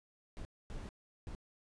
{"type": "noise bursts at uneven times", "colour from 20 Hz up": "brown", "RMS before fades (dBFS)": -44, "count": 3, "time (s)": [[0.37, 0.45], [0.7, 0.89], [1.27, 1.35]], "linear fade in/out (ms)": 0, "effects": ["resampled to 22050 Hz"]}